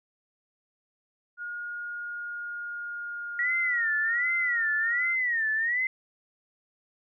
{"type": "tone with pitch glide", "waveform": "sine", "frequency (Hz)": [1432, 1413.9], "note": ["F6", "F6"], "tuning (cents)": [43, 21], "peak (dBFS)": -33, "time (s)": [1.37, 5.16], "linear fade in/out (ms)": 50, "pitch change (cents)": -22, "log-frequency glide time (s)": [1.6, 4.06]}
{"type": "tone with vibrato", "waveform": "sine", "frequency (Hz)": 1900, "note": "A#6", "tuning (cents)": 33, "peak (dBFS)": -24, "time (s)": [3.39, 5.87], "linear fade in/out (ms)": 2, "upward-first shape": "sine", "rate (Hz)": 1.3, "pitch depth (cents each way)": 150}
{"effects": []}